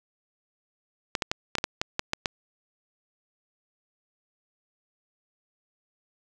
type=clicks; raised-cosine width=0.2 ms; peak=-8 dBFS; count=10; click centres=1.152 / 1.222 / 1.315 / 1.553 / 1.584 / 1.641 / 1.815 / 1.994 / 2.134 / 2.258 s; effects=none